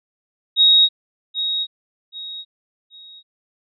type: tone with echo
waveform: sine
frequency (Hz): 3775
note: A#7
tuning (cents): +21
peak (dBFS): -9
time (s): 0.56-0.89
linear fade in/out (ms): 50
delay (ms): 780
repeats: 3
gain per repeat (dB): -10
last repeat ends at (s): 3.23
effects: none